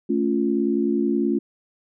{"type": "chord", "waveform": "sine", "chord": "A augmented", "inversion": "none", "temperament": "equal with one note detuned", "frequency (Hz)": [220, 278.6, 349.2], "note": ["A3", "C#4", "E#4"], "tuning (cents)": [0, 9, 0], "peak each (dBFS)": -23, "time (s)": [0.09, 1.39], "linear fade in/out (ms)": 10, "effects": []}